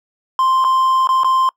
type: tone with dropouts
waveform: triangle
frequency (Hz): 1046.5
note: C6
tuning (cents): 0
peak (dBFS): -10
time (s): 0.39-1.49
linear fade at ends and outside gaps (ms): 1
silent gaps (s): 0.642-0.647 / 1.072-1.09 / 1.234-1.245
effects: noise-tail reverb RT60 0.1 s tail -24 dB re dry